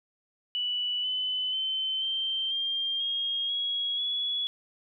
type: tone with pitch steps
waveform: sine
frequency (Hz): 2960 / 3017 / 3075 / 3134 / 3195 / 3256 / 3319 / 3383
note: F#7 / F#7 / G7 / G7 / G7 / G#7 / G#7 / G#7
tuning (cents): 0 / +33 / -34 / -1 / +32 / -35 / -2 / +31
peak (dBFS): -27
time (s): 0.55-4.47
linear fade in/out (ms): 0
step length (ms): 490
effects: none